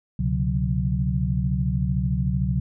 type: tone cluster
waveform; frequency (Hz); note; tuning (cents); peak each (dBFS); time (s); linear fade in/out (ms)
sine; 69.2 / 126.6 / 140 / 182.2; C#2 / B2 / C#3 / F#3; -2 / +43 / +18 / -26; -26; 0.19-2.6; 5
effects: none